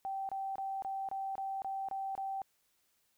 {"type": "tone bursts", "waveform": "sine", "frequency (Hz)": 777, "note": "G5", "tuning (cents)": -16, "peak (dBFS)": -35, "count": 9, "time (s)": [0.05, 2.418], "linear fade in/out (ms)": 0, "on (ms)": 240, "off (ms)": 26, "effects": ["white hiss -75 dBFS RMS until 3.17 s"]}